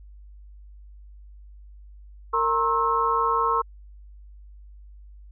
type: tone cluster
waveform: sine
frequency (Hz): 459.9 / 930 / 1075 / 1310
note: A#4 / A#5 / C6 / E6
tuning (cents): -23 / -4 / +47 / -11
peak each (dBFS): -28 / -28 / -22 / -26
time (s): 2.33-3.62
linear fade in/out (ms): 10
effects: added 50 Hz sine -43 dBFS peak until 5.31 s